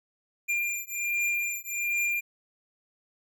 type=beating tone pair; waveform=square; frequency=2395 / 2396.3 Hz; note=D7 / D7; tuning=+33 / +34 cents; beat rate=1.3 Hz; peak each=-31 dBFS; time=0.48-2.21 s; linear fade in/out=20 ms; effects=none